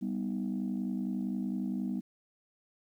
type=chord; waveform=sine; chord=G augmented; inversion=none; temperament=equal; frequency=196 / 246.9 / 311.1 Hz; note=G3 / B3 / D#4; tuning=0 / 0 / 0 cents; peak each=-33 / -34 / -39 dBFS; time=0.01-2.01 s; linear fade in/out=20 ms; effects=tanh soft clip ceiling -25 dBFS + 11-bit